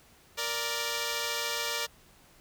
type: tone pair together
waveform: 5% pulse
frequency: 467.1 / 587.3 Hz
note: A#4 / D5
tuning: +3 / 0 cents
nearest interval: major third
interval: 397 cents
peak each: -21 / -22 dBFS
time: 0.37-1.87 s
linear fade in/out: 20 ms
effects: pink hiss -59 dBFS RMS until 2.4 s